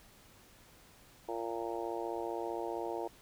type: harmonic tone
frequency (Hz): 115.4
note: A#2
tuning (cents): -17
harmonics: 3 / 4 / 5 / 6 / 7 / 8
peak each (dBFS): -40 / -41 / -44 / -43 / -45 / -44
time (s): 1.28-3.08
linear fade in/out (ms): 10
effects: pink hiss -60 dBFS RMS until 3.21 s